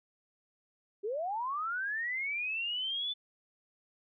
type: linear sweep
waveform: sine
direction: up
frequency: 381.1 to 3520 Hz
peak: -32 dBFS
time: 1.03-3.14 s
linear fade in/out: 20 ms
effects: none